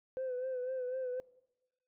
sine tone with vibrato, 510 Hz, C5, 44 cents flat, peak -33 dBFS, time 0.17-1.2 s, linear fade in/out 0 ms, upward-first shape sine, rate 4 Hz, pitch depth 49 cents each way, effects noise-tail reverb RT60 1.0 s tail -22 dB re dry + tanh soft clip ceiling -32 dBFS

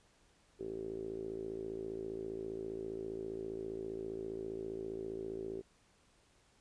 5% pulse tone with low-pass filter, 55 Hz, A1, in tune, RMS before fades -42 dBFS, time 0.59-5.62 s, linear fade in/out 20 ms, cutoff 390 Hz, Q 8.6, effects pink hiss -69 dBFS RMS until 6.6 s + resampled to 22050 Hz

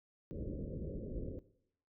pink low-pass noise, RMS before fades -42 dBFS, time 0.31-1.39 s, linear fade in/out 0 ms, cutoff 570 Hz, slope 96 dB/octave, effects noise-tail reverb RT60 0.7 s tail -17 dB re dry

